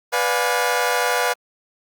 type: chord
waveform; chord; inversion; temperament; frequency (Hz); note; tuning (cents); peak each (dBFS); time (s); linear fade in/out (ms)
20% pulse; B diminished seventh; none; equal with one note detuned; 493.9 / 587.3 / 714.8 / 830.6; B4 / D5 / F5 / Ab5; 0 / 0 / +40 / 0; -17 / -21 / -18 / -21; 0.12-1.34; 20
effects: Opus 48 kbps